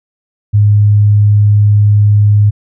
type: tone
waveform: sine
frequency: 103.83 Hz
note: G#2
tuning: in tune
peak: -4 dBFS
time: 0.53-2.51 s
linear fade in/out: 20 ms
effects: none